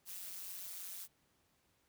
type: noise with amplitude modulation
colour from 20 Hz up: blue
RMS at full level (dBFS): -43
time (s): 0.05-1.08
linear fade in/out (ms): 50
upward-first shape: sine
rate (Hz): 186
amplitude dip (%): 85
effects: pink hiss -75 dBFS RMS until 1.88 s + high-pass 60 Hz 12 dB/octave

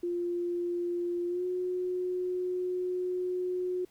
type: tone with pitch glide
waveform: sine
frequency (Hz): 349.2 to 363.4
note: F4 to F#4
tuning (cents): 0 to -31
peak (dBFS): -29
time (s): 0.03-3.85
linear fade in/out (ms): 5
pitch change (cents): +69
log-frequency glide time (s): 1.28-1.45
effects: pink hiss -65 dBFS RMS until 3.9 s

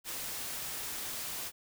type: noise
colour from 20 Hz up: white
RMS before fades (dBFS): -39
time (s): 0.04-1.52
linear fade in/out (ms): 50
effects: none

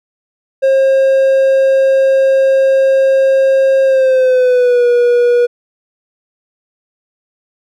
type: tone with pitch glide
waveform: triangle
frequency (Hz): 536 to 483.1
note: C5 to B4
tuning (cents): +42 to -38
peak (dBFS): -5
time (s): 0.62-5.47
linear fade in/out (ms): 20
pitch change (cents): -180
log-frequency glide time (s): 3.84-4.86
effects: none

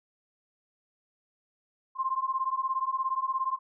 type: beating tone pair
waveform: sine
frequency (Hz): 1046.5 / 1063.5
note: C6 / C6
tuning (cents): 0 / +28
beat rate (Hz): 17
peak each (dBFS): -30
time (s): 1.95-3.59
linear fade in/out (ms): 50
effects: none

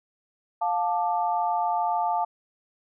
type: tone cluster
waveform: sine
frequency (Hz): 706 / 879 / 1183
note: F5 / A5 / D6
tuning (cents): +19 / -2 / +12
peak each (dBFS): -26 / -25 / -33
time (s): 0.61-2.25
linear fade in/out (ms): 10
effects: none

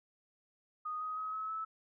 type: tone with pitch steps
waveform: sine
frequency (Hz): 1240 / 1255.9 / 1271.9 / 1288.2 / 1304.7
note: D#6 / D#6 / D#6 / E6 / E6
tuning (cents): -6 / +16 / +38 / -40 / -18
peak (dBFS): -36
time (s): 0.85-1.65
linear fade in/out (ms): 10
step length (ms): 160
effects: none

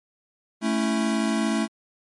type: chord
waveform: square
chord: A major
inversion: none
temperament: equal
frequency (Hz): 220 / 277.2 / 329.6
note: A3 / C#4 / E4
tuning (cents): 0 / 0 / 0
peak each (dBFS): -24 / -29 / -29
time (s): 0.61-1.68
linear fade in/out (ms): 50
effects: MP3 48 kbps

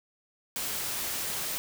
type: noise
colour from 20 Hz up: white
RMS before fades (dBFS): -33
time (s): 0.56-1.58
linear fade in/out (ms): 0
effects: none

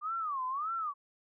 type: tone with vibrato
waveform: sine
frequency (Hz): 1174.7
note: D6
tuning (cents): 0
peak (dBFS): -32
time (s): 0.01-0.94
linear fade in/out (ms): 50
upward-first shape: sine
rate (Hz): 1.7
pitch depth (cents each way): 250
effects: none

